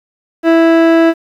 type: tone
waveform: 30% pulse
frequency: 329.6 Hz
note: E4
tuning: in tune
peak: -3 dBFS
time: 0.43-1.14 s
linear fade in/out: 50 ms
effects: low-pass 2000 Hz 12 dB/octave + 7-bit